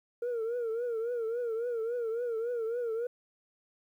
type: tone with vibrato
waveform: sine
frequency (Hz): 466.2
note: A#4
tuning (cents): 0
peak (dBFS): -28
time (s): 0.22-3.07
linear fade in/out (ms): 5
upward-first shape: triangle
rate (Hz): 3.6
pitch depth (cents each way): 110
effects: tanh soft clip ceiling -29 dBFS + 11-bit